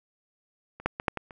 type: clicks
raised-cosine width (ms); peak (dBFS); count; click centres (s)
0.5; -28 / -10 / -17 / -8 / -17 / -29; 6; 0.8 / 0.86 / 0.999 / 1.082 / 1.173 / 1.308
effects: none